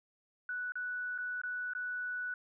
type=tone with dropouts; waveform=sine; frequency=1480 Hz; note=F#6; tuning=in tune; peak=-35 dBFS; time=0.49-2.34 s; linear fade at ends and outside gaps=2 ms; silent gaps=0.721-0.755 / 1.179-1.185 / 1.416-1.435 / 1.735-1.75 s; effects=none